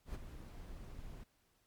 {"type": "noise with ADSR envelope", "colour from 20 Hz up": "brown", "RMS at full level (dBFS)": -40, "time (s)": [0.05, 1.24], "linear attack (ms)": 98, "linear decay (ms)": 19, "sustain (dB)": -9, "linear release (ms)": 8, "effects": ["pink hiss -75 dBFS RMS until 1.66 s", "MP3 96 kbps"]}